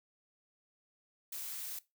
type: noise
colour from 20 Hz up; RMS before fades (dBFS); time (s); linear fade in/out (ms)
blue; -42; 1.32-1.79; 5
effects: noise-tail reverb RT60 0.2 s tail -18 dB re dry